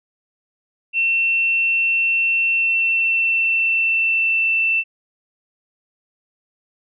sine tone with pitch glide, 2700 to 2672 Hz, E7 to E7, +41 to +23 cents, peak -15 dBFS, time 0.93-4.84 s, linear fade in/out 50 ms, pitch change -18 cents, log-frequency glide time 2.55-4.53 s, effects none

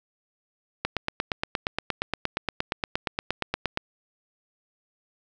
click train, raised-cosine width 0.3 ms, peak -9 dBFS, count 26, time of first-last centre 0.85-3.774 s, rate 8.55 Hz, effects none

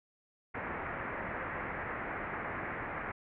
white low-pass noise, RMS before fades -39 dBFS, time 0.54-3.12 s, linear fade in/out 10 ms, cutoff 2100 Hz, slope 48 dB/octave, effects none

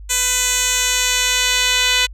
10% pulse tone with band-pass filter sweep, 499.9 Hz, B4, 21 cents sharp, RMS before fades -17 dBFS, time 0.09-2.07 s, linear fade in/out 20 ms, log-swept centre 7300 to 4200 Hz, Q 1.6, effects added 50 Hz sine -32 dBFS peak until 2.13 s

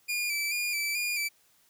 sawtooth tone with vibrato, 2372 Hz, D7, 17 cents sharp, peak -25 dBFS, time 0.08-1.29 s, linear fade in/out 20 ms, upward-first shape square, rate 2.3 Hz, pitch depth 39 cents each way, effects white hiss -65 dBFS RMS until 1.69 s

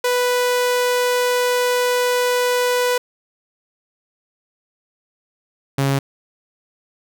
sawtooth tone pair in turn, 493.9 / 137.52 Hz, B4 / C#3, 0 / -13 cents, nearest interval octave + minor seventh, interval 2213 cents, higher first, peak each -12 dBFS, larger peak neither, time 0.04-2.98 / 5.78-5.99 s, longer first, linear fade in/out 5 ms, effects none

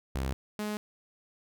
sawtooth tone pair in turn, 66.3 / 210.5 Hz, C2 / G#3, +23 / +24 cents, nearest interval octave + minor sixth, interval 2001 cents, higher second, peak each -26 / -28 dBFS, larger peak first, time 0.15-0.33 / 0.59-0.77 s, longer neither, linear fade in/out 0 ms, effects none

